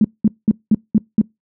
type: tone bursts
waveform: sine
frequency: 214.2 Hz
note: A3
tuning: 46 cents flat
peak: -8 dBFS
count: 6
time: 0.01-1.214 s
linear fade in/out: 2 ms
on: 34 ms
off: 200 ms
effects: noise-tail reverb RT60 0.2 s tail -26 dB re dry + high-pass 80 Hz 12 dB/octave